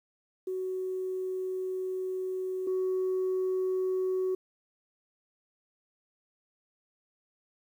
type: tone pair in turn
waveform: sine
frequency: 373.1 / 373.1 Hz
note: F#4 / F#4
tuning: +14 / +14 cents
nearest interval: unison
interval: 0 cents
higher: neither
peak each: -30 / -25 dBFS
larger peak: second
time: 0.47-2.67 / 2.67-4.35 s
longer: first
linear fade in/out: 5 ms
effects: tanh soft clip ceiling -24 dBFS + 10-bit